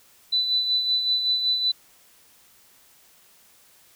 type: tone with tremolo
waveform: sine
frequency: 3989 Hz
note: B7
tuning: 17 cents sharp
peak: -18 dBFS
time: 0.32-1.72 s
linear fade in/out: 10 ms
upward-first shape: sine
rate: 5.3 Hz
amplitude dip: 50%
effects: white hiss -56 dBFS RMS until 3.95 s